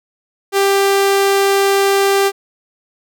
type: tone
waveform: sawtooth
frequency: 394.6 Hz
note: G4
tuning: 11 cents sharp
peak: -7 dBFS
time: 0.52-2.32 s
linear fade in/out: 50 ms
effects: none